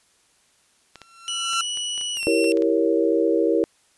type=clicks; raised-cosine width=0.2 ms; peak=-22 dBFS; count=11; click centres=0.957 / 1.017 / 1.533 / 1.773 / 1.978 / 2.012 / 2.171 / 2.23 / 2.443 / 2.572 / 2.622 s
type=tone with exponential growth; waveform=sawtooth; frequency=1357 Hz; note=E6; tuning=50 cents sharp; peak=-16 dBFS; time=0.96-1.61 s; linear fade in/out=2 ms; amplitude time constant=140 ms
type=tone with pitch glide; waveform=sawtooth; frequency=2941 to 2713 Hz; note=F#7 to E7; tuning=-11 to +49 cents; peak=-22 dBFS; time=1.28-2.52 s; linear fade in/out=0 ms; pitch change=-140 cents; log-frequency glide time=2.15-2.21 s
type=chord; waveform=sine; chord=E diminished seventh; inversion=none; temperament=equal; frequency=329.6 / 392 / 466.2 / 554.4 Hz; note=E4 / G4 / Bb4 / Db5; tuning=0 / 0 / 0 / 0 cents; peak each=-21 / -24 / -21 / -25 dBFS; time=2.27-3.64 s; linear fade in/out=0 ms
effects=white hiss -61 dBFS RMS until 3.97 s + resampled to 24000 Hz